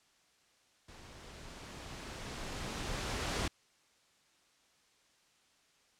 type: noise with level ramp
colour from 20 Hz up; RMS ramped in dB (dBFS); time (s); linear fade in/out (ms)
pink; -54 to -34; 0.88-3.48; 5
effects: white hiss -69 dBFS RMS until 5.99 s + low-pass 7000 Hz 12 dB/octave